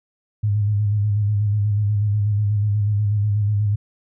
sine tone with vibrato, 103.83 Hz, G#2, in tune, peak -16 dBFS, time 0.43-3.76 s, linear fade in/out 10 ms, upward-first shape square, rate 8.2 Hz, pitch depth 38 cents each way, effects none

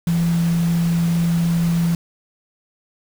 sine tone in noise, 168.9 Hz, E3, 42 cents sharp, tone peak -15 dBFS, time 0.07-1.95 s, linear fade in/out 2 ms, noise pink, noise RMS -33 dBFS, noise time 0.07-1.95 s, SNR +15 dB, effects none

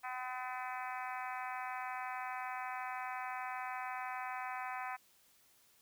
harmonic tone, 253.5 Hz, B3, 45 cents sharp, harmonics 3 / 4 / 5 / 6 / 7 / 8 / 9 / 10, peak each -43 / -45 / -47 / -49 / -50 / -51 / -52 / -53 dBFS, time 0.03-4.97 s, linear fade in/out 20 ms, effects white hiss -68 dBFS RMS until 5.81 s

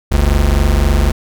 square tone pair together, 47.65 / 71.4 Hz, G1 / D2, -48 / -48 cents, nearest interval perfect fifth, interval 700 cents, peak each -13 dBFS, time 0.11-1.12 s, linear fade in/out 10 ms, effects none

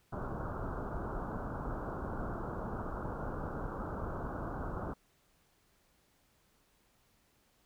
pink low-pass noise, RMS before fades -39 dBFS, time 0.12-4.94 s, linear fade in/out 10 ms, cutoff 1500 Hz, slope 96 dB/octave, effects pink hiss -71 dBFS RMS until 7.65 s

